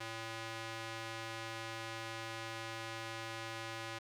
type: tone with band-pass filter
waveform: square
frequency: 113 Hz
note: A2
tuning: 47 cents sharp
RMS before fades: -44 dBFS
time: 0-3.99 s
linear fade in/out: 10 ms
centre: 2400 Hz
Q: 0.56
effects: none